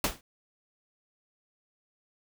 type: noise with exponential decay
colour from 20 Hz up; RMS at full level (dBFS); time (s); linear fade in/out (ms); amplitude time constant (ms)
pink; -23; 0.04-0.21; 2; 36
effects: none